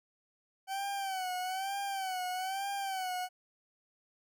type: tone with vibrato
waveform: 40% pulse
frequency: 763 Hz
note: G5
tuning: 47 cents flat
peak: -33 dBFS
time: 0.67-3.29 s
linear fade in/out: 50 ms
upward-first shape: sine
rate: 1.1 Hz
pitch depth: 80 cents each way
effects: none